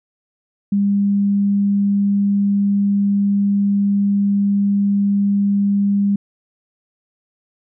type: tone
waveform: sine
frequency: 200.8 Hz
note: G3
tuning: 42 cents sharp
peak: -13 dBFS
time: 0.72-6.16 s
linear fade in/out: 5 ms
effects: none